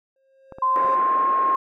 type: tone with exponential growth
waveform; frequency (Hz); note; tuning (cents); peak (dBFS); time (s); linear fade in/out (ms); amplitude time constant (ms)
triangle; 535; C5; +38; -23; 0.16-0.95; 2; 170
type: clicks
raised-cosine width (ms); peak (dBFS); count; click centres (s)
1; -24; 3; 0.523 / 0.585 / 0.847
type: tone with pitch glide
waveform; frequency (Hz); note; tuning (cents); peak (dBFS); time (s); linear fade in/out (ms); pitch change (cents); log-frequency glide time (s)
sine; 1037 to 1069.2; C6 to C6; -16 to +37; -17; 0.62-1.56; 5; +53; 0.76-1.28
type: band-pass noise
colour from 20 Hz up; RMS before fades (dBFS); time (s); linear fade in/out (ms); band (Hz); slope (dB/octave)
pink; -33; 0.76-1.55; 0; 300 to 1700; 24
effects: none